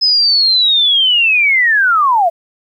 sine linear sweep, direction down, 5120 to 639 Hz, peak -8 dBFS, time 0.01-2.3 s, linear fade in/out 20 ms, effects 8-bit

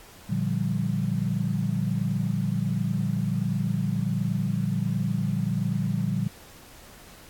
sine chord, G minor seventh, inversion first, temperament equal with one note detuned, 115.54 / 146.83 / 174.61 / 196 Hz, Bb2 / D3 / F3 / G3, -15 / 0 / 0 / 0 cents, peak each -29 dBFS, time 0.29-6.28 s, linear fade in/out 10 ms, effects pink hiss -49 dBFS RMS until 7.29 s + AAC 64 kbps

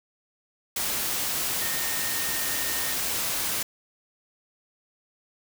sine tone in noise, 1837 Hz, A#6, 26 cents flat, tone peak -36 dBFS, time 1.61-2.94 s, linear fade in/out 5 ms, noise white, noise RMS -28 dBFS, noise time 0.76-3.63 s, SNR -11 dB, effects none

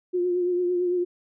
sine tone with vibrato, 356.6 Hz, F4, 36 cents sharp, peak -21 dBFS, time 0.13-1.05 s, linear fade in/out 20 ms, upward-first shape triangle, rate 8.9 Hz, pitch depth 38 cents each way, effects none

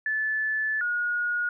sine tone pair in turn, 1740 / 1442.7 Hz, A6 / F#6, -20 / -44 cents, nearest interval minor third, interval 324 cents, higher first, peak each -24 dBFS, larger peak neither, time 0.06-0.81 / 0.81-1.49 s, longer first, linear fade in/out 2 ms, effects none

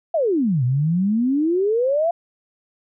sine exponential two-way sweep, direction down then up, 698.5 to 120 to 698.5 Hz, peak -16 dBFS, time 0.14-2.11 s, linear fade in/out 5 ms, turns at 0.64 s, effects none

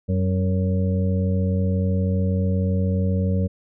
harmonic tone with a mistuned harmonic, 92.5 Hz, F#2, in tune, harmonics 1 / 2 / 3 / 5 / 6, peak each -20 / -23 / -36 / -31 / -33 dBFS, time 0.08-3.48 s, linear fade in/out 20 ms, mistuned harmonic 2, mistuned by +37 cents, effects none

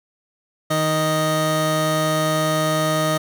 25% pulse tone pair together, 156.43 / 622.3 Hz, D#3 / D#5, +10 / 0 cents, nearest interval 2 octaves, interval 2390 cents, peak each -18 / -16 dBFS, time 0.7-3.18 s, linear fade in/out 10 ms, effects none

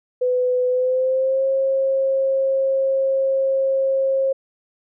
sine tone with pitch glide, 501 to 537 Hz, B4 to C5, +25 to +45 cents, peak -16 dBFS, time 0.21-4.33 s, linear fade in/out 10 ms, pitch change +120 cents, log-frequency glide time 0.68-1.45 s, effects none

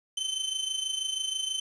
sawtooth tone with amplitude modulation, 3073 Hz, G7, 35 cents flat, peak -23 dBFS, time 0.17-1.6 s, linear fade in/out 5 ms, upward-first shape sine, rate 26.2 Hz, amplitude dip 65%, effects resampled to 22050 Hz + 9-bit

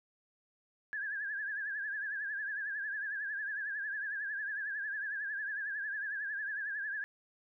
sine tone with vibrato, 1661.2 Hz, G#6, in tune, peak -35 dBFS, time 0.93-7.04 s, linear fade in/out 0 ms, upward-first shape triangle, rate 11 Hz, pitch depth 110 cents each way, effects none

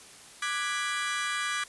30% pulse chord, G# half-diminished seventh, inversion second, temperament equal with one note detuned, 1183.5 / 1480 / 1661.2 / 1975.5 Hz, D6 / F#6 / G#6 / B6, +13 / 0 / 0 / 0 cents, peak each -30 / -35 / -31 / -33 dBFS, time 0.42-1.64 s, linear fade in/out 5 ms, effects white hiss -50 dBFS RMS until 1.68 s + resampled to 24000 Hz

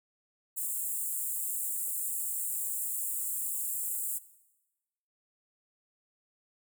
pink high-pass noise, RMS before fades -34 dBFS, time 0.56-4.19 s, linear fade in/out 20 ms, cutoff 7400 Hz, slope 96 dB/octave, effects noise-tail reverb RT60 1.0 s tail -17 dB re dry

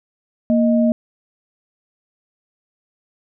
sine tone pair together, 233.2 / 622.3 Hz, A#3 / D#5, +1 / 0 cents, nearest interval octave + perfect fourth, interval 1699 cents, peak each -13 / -19 dBFS, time 0.5-0.92 s, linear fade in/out 0 ms, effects none

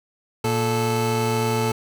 25% pulse tone pair together, 116.54 / 438.1 Hz, A#2 / A4, 0 / -7 cents, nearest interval octave + major seventh, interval 2293 cents, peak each -19 dBFS, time 0.44-1.72 s, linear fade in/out 5 ms, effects none

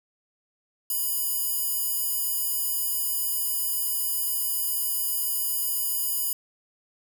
square tone with high-pass filter, 987.8 Hz, B5, in tune, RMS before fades -27 dBFS, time 0.9-6.33 s, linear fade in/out 2 ms, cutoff 12000 Hz, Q 0.73, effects none

